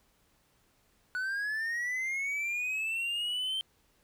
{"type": "linear sweep", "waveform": "triangle", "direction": "up", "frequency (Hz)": [1473, 3136], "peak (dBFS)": -29, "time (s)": [1.15, 3.61], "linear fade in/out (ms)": 0, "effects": ["pink hiss -69 dBFS RMS until 4.03 s"]}